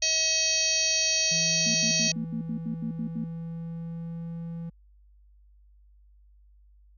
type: harmonic tone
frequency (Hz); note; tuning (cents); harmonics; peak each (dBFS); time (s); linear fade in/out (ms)
639; D#5; +46; 1 / 3 / 4 / 5 / 6 / 7 / 8 / 9 / 10; -37 / -39 / -31 / -35 / -36 / -27 / -39 / -27 / -32; 0.02-2.12; 5
type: tone with pitch glide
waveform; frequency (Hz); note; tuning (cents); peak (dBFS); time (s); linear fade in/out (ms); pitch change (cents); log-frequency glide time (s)
triangle; 164.81 to 167.11; E3 to E3; 0 to +24; -31; 1.31-4.7; 10; +24; 2.88-4.35
type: tone bursts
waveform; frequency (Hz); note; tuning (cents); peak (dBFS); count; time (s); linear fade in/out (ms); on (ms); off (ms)
sine; 226; A3; +47; -29; 10; 1.66-3.242; 5; 88; 78
effects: added 50 Hz sine -54 dBFS peak until 6.97 s